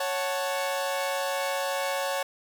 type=chord; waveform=sawtooth; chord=F# minor; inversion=second; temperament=equal; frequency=554.4 / 740 / 880 Hz; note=C#5 / F#5 / A5; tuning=0 / 0 / 0 cents; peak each=-25 / -30 / -30 dBFS; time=0-2.23 s; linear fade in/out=5 ms; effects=none